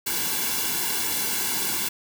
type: noise with comb filter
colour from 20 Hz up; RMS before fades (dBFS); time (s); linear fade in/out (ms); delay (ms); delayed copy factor
white; -26; 0.06-1.89; 10; 1.6; -0.85
effects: none